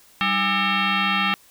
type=tone with frequency modulation; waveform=sine; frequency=698.5 Hz; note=F5; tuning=in tune; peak=-18 dBFS; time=0.21-1.34 s; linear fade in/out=0 ms; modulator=504 Hz; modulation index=5.4; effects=white hiss -53 dBFS RMS until 1.5 s